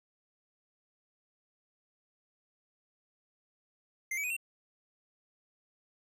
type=tone with pitch steps; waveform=square; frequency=2093 / 2282 / 2489 / 2714 Hz; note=C7 / C#7 / D#7 / E7; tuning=0 / +50 / 0 / +50 cents; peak=-33 dBFS; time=4.11-4.366 s; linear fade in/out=5 ms; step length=64 ms; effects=none